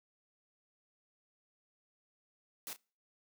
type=noise with echo; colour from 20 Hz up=white; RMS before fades=-43 dBFS; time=2.67-2.73 s; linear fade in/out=0 ms; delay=32 ms; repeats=1; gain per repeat=-13 dB; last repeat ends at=2.762 s; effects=noise-tail reverb RT60 0.4 s tail -26 dB re dry + high-pass 200 Hz 12 dB/octave